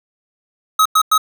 square tone bursts, 1273 Hz, D#6, 39 cents sharp, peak -10 dBFS, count 3, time 0.79-1.179 s, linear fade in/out 5 ms, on 65 ms, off 97 ms, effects none

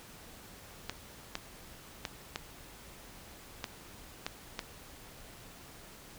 clicks, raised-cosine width 0.2 ms, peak -17 dBFS, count 7, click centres 0.896 / 1.354 / 2.052 / 2.359 / 3.642 / 4.265 / 4.592 s, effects pink hiss -52 dBFS RMS until 6.18 s

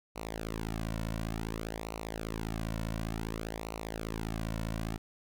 sawtooth tone with flanger, 55 Hz, A1, in tune, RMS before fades -37 dBFS, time 0.15-4.98 s, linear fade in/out 20 ms, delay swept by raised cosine 0.59 to 2.49 ms, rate 0.56 Hz, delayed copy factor -0.8, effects none

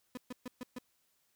35% pulse tone bursts, 249.7 Hz, B3, 19 cents sharp, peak -38 dBFS, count 5, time 0.15-0.785 s, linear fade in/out 2 ms, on 23 ms, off 130 ms, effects white hiss -75 dBFS RMS until 1.35 s

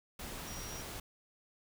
sine tone in noise, 5690 Hz, F8, 31 cents sharp, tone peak -48 dBFS, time 0.47-0.82 s, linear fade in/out 5 ms, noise pink, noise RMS -44 dBFS, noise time 0.19-1 s, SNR -7 dB, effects none

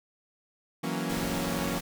sawtooth chord, F# dominant seventh, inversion third, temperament equal with one note detuned, 164.81 / 185 / 232.4 / 277.2 Hz, E3 / F#3 / A#3 / C#4, 0 / 0 / -5 / 0 cents, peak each -31 dBFS, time 0.83-1.79 s, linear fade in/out 10 ms
pink noise, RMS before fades -37 dBFS, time 1.09-1.81 s, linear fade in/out 10 ms
effects none

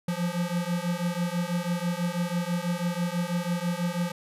square beating tone pair, 171.8 / 177.9 Hz, F3 / F3, -28 / +32 cents, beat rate 6.1 Hz, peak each -30 dBFS, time 0.08-4.12 s, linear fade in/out 5 ms, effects resampled to 32000 Hz

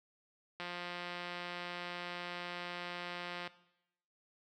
click train, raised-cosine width 0.3 ms, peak -26 dBFS, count 507, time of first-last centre 0.6-3.475 s, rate 176 Hz, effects noise-tail reverb RT60 0.8 s tail -17 dB re dry + high-pass 100 Hz 12 dB/octave

